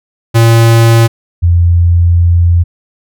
square / sine tone pair in turn, 115 / 86.15 Hz, A#2 / F2, -23 / -23 cents, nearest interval perfect fourth, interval 500 cents, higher first, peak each -4 dBFS, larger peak neither, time 0.34-1.08 / 1.42-2.64 s, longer second, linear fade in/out 20 ms, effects none

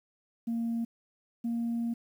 sine tone pair in turn, 231.3 / 233.4 Hz, A#3 / A#3, -13 / +2 cents, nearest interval unison, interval 15 cents, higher second, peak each -27 dBFS, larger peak neither, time 0.47-0.85 / 1.44-1.94 s, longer second, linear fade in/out 10 ms, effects tanh soft clip ceiling -26 dBFS + 10-bit

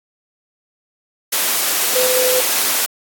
sine tone in noise, 507 Hz, B4, 45 cents sharp, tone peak -16 dBFS, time 1.95-2.41 s, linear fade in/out 10 ms, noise white, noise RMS -17 dBFS, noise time 1.32-2.86 s, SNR -2 dB, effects high-pass 300 Hz 12 dB/octave + AAC 64 kbps

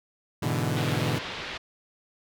sawtooth chord, E dominant seventh, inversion first, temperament equal, 103.83 / 123.47 / 146.83 / 164.81 Hz, G#2 / B2 / D3 / E3, 0 / 0 / 0 / 0 cents, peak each -28 / -25 / -26 / -28 dBFS, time 0.42-1.19 s, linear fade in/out 10 ms
white low-pass noise, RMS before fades -36 dBFS, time 0.76-1.58 s, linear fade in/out 10 ms, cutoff 3800 Hz, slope 24 dB/octave
effects none

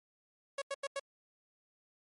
sawtooth tone bursts, 554.4 Hz, C#5, in tune, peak -31 dBFS, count 4, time 0.58-0.996 s, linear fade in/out 5 ms, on 38 ms, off 88 ms, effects MP3 48 kbps

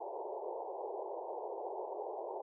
pink band-pass noise, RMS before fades -42 dBFS, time 0-2.42 s, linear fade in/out 10 ms, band 360 to 950 Hz, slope 96 dB/octave, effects none

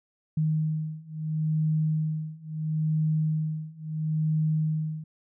sine beating tone pair, 155.56 / 156.3 Hz, D#3 / D#3, 0 / +8 cents, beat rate 0.74 Hz, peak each -28 / -27 dBFS, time 0.37-5.04 s, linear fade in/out 5 ms, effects none

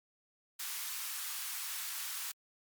white high-pass noise, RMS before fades -40 dBFS, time 0.59-2.32 s, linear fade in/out 10 ms, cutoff 1000 Hz, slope 24 dB/octave, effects Opus 48 kbps

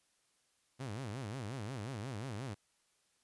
sawtooth tone with vibrato, 117.5 Hz, A#2, 14 cents sharp, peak -36 dBFS, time 0.79-2.55 s, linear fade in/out 20 ms, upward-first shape sine, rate 5.6 Hz, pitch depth 280 cents each way, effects white hiss -75 dBFS RMS until 3.23 s + resampled to 24000 Hz

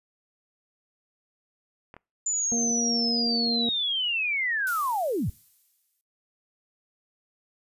clicks, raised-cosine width 0.5 ms, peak -29 dBFS, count 2, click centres 1.941 / 1.966 s
sine linear sweep, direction down, 7080 to 58.27 Hz, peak -24 dBFS, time 2.26-5.3 s, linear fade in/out 5 ms
harmonic tone, 233.8 Hz, A#3, 5 cents sharp, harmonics 1 / 2 / 3, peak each -27 / -34 / -39 dBFS, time 2.52-3.69 s, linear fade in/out 0 ms
violet noise with exponential decay, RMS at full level -32 dBFS, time 4.67-6.01 s, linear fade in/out 0 ms, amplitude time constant 290 ms
effects noise-tail reverb RT60 0.3 s tail -25 dB re dry + resampled to 32000 Hz

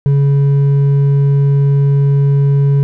sine tone with hard clipping, 140.4 Hz, C#3, 22 cents sharp, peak -9 dBFS, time 0.06-2.83 s, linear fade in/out 0 ms, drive 4 dB, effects none

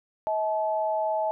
sine tone pair together, 639 / 862.8 Hz, D#5 / A5, +46 / -34 cents, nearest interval perfect fourth, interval 520 cents, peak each -26 / -27 dBFS, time 0.27-1.31 s, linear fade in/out 0 ms, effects none

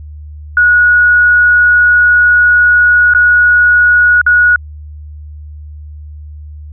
sine tone with dropouts, 1457 Hz, F#6, 27 cents flat, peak -4 dBFS, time 0.57-4.56 s, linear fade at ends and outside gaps 2 ms, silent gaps 3.137-3.148 / 4.215-4.264 s, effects added 75 Hz sine -26 dBFS peak until 6.72 s

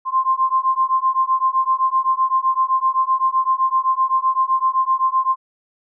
sine beating tone pair, 1046.5 / 1054.3 Hz, C6 / C6, 0 / +13 cents, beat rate 7.8 Hz, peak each -18 dBFS, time 0.05-5.36 s, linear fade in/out 50 ms, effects none

